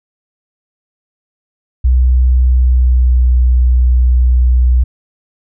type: tone with pitch glide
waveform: sine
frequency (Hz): 62.9 to 61.89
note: B1 to B1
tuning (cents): +32 to +4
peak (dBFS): -6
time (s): 1.84-4.84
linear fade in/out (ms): 10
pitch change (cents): -28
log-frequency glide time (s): 2.46-3.27
effects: none